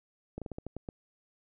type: slowing click train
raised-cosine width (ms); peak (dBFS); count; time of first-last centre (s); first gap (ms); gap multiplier
2; -25; 8; 0.38-0.888; 37; 1.22
effects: none